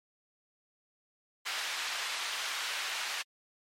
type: band-pass noise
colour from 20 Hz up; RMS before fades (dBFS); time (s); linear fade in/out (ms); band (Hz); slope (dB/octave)
white; -36; 1.45-3.23; 20; 1000 to 3700; 12
effects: MP3 64 kbps